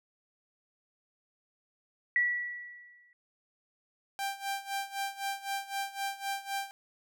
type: tone with exponential decay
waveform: sine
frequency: 1944 Hz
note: B6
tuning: 28 cents flat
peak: -22 dBFS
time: 2.16-3.13 s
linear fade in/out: 1 ms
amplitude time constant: 210 ms
type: tone with tremolo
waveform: sawtooth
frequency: 789 Hz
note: G5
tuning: 11 cents sharp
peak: -27 dBFS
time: 4.19-6.71 s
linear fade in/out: 0 ms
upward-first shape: sine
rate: 3.9 Hz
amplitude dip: 85%
effects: none